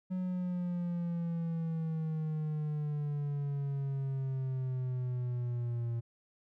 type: exponential sweep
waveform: triangle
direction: down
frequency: 185 to 116.54 Hz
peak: -30 dBFS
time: 0.1-6.01 s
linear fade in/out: 20 ms
effects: none